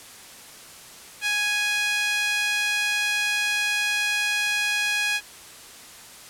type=tone with high-pass filter; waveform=sawtooth; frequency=830.6 Hz; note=G#5; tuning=in tune; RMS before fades=-24 dBFS; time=1.21-5.21 s; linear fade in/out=50 ms; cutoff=2100 Hz; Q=2.5; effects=white hiss -44 dBFS RMS until 6.29 s + low-pass 11000 Hz 12 dB/octave